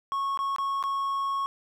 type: tone with dropouts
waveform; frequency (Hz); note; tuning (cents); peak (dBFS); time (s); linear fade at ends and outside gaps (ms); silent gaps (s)
triangle; 1100; C#6; -14; -24; 0.12-1.46; 0; 0.374-0.39 / 0.562-0.584 / 0.827-0.838
effects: none